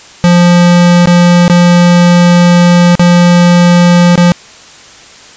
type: tone with dropouts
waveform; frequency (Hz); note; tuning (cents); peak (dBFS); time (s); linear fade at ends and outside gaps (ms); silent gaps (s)
square; 175.1; F3; +5; -3; 0.24-4.32; 0; 1.057-1.073 / 1.48-1.498 / 2.953-2.995 / 4.156-4.177
effects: white hiss -34 dBFS RMS until 5.36 s + resampled to 16000 Hz